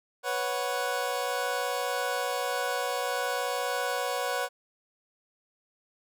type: chord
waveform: 25% pulse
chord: B suspended second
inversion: none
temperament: equal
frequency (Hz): 493.9 / 554.4 / 740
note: B4 / C#5 / F#5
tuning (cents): 0 / 0 / 0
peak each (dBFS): -29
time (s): 0.23-4.49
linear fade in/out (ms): 50
effects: none